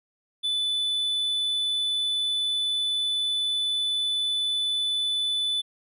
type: tone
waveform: triangle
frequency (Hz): 3492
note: A7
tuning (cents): -14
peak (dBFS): -22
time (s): 0.43-5.62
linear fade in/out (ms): 20
effects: resampled to 32000 Hz